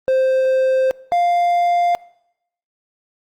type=tone pair in turn; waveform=triangle; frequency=523.3 / 699.2 Hz; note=C5 / F5; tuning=0 / +2 cents; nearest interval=perfect fourth; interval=502 cents; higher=second; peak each=-11 dBFS; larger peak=neither; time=0.08-0.91 / 1.12-1.95 s; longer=neither; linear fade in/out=0 ms; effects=noise-tail reverb RT60 0.8 s tail -23 dB re dry + Opus 24 kbps